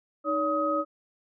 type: tone cluster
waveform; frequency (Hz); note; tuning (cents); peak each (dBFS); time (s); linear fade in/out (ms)
sine; 309.7 / 569 / 1261; D#4 / C#5 / D#6; -8 / +45 / +23; -30 / -28 / -27; 0.24-0.85; 50
effects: none